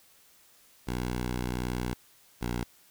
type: tone pair in turn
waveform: 10% pulse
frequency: 61.4 / 60.03 Hz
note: B1 / B1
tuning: -9 / -48 cents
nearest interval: unison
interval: 39 cents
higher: first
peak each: -22 dBFS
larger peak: neither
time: 0.87-1.94 / 2.41-2.64 s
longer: first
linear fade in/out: 10 ms
effects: white hiss -60 dBFS RMS until 2.9 s